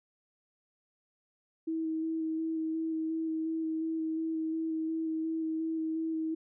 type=tone with vibrato; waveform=sine; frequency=321 Hz; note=E4; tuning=46 cents flat; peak=-30 dBFS; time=1.67-6.35 s; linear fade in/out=10 ms; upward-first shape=square; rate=2.8 Hz; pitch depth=12 cents each way; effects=none